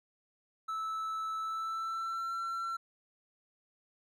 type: tone with pitch glide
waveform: triangle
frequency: 1310 to 1352.3 Hz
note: E6 to E6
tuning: -11 to +44 cents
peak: -32 dBFS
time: 0.68-2.77 s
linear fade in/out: 10 ms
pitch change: +55 cents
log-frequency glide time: 1.39-2.31 s
effects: none